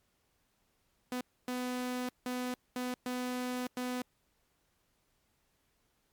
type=tone bursts at uneven times; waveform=sawtooth; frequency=249.9 Hz; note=B3; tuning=21 cents sharp; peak=-30 dBFS; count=6; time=1.12-1.21 / 1.48-2.09 / 2.26-2.54 / 2.76-2.94 / 3.06-3.67 / 3.77-4.02 s; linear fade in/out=2 ms; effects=pink hiss -75 dBFS RMS until 6.12 s + MP3 96 kbps